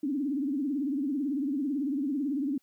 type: tone with vibrato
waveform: sine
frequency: 280 Hz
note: C#4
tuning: 18 cents sharp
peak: -27 dBFS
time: 0.03-2.58 s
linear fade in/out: 5 ms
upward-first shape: triangle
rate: 18 Hz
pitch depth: 190 cents each way
effects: white hiss -72 dBFS RMS until 2.62 s